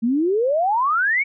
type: exponential sweep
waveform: sine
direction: up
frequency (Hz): 220 to 2299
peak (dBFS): -16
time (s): 0.02-1.24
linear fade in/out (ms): 20
effects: none